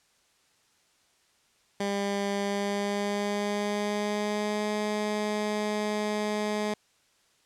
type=tone with pitch glide; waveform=15% pulse; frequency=200.4 to 210.7 Hz; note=G3 to G#3; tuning=+38 to +25 cents; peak=-21 dBFS; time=1.8-6.74 s; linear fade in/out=5 ms; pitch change=+87 cents; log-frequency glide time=2.38-4.69 s; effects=white hiss -66 dBFS RMS until 7.45 s + low-pass 8000 Hz 12 dB/octave